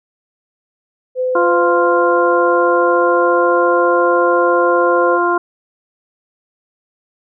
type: tone with pitch glide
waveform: sine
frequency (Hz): 509 to 515.5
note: C5 to C5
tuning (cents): -48 to -26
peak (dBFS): -14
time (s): 1.15-5.19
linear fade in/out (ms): 50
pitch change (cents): +22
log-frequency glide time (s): 1.99-3.93
type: harmonic tone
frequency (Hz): 349.2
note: F4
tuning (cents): 0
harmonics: 1 / 2 / 3 / 4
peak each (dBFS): -16 / -20 / -16 / -19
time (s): 1.35-5.38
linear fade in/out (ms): 5
effects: none